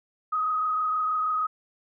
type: tone with frequency modulation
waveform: sine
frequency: 1258 Hz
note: D#6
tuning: 19 cents sharp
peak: -23 dBFS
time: 0.32-1.47 s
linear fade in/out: 10 ms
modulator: 26.3 Hz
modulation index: 0.87
effects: none